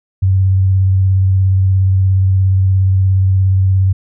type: tone with vibrato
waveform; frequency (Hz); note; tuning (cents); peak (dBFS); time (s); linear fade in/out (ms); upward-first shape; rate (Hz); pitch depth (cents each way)
sine; 95.1; F#2; +48; -8; 0.22-3.93; 10; sine; 17; 21
effects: none